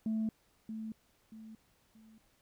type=tone with echo; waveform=sine; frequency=220 Hz; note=A3; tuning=in tune; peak=-29 dBFS; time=0.06-0.29 s; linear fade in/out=2 ms; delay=630 ms; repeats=3; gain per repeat=-9 dB; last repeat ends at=2.18 s; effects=tanh soft clip ceiling -28 dBFS + pink hiss -71 dBFS RMS until 2.41 s